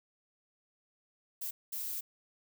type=noise bursts at uneven times; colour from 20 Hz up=violet; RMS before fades=-38 dBFS; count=2; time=1.41-1.51 / 1.72-2.01 s; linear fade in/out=10 ms; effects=none